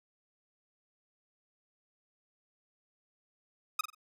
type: tone with echo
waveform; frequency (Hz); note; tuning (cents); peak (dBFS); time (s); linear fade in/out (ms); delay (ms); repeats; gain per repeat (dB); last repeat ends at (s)
sawtooth; 1257; D#6; +17; -23; 3.79-3.81; 5; 46; 3; -10; 3.948
effects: none